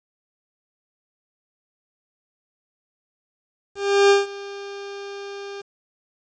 40% pulse tone with ADSR envelope, 400 Hz, G4, 35 cents sharp, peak -10 dBFS, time 3.75-5.62 s, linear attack 350 ms, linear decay 160 ms, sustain -21 dB, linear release 13 ms, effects resampled to 16000 Hz + 8-bit

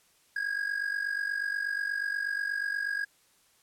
triangle tone with amplitude modulation, 1638 Hz, G#6, 24 cents flat, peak -24 dBFS, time 0.36-3.05 s, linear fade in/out 5 ms, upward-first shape sine, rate 48.3 Hz, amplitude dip 75%, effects white hiss -65 dBFS RMS until 3.62 s + low-pass 12000 Hz 12 dB/octave

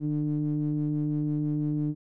triangle ring-modulated tone, 74 Hz, D2, 14 cents sharp, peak -20 dBFS, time 0-1.95 s, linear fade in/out 50 ms, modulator 225 Hz, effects none

